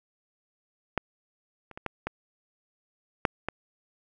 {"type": "clicks", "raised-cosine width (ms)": 0.5, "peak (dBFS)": [-10, -30, -24, -15, -15, -6, -14], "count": 7, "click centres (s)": [0.977, 1.713, 1.775, 1.863, 2.07, 3.252, 3.486], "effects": []}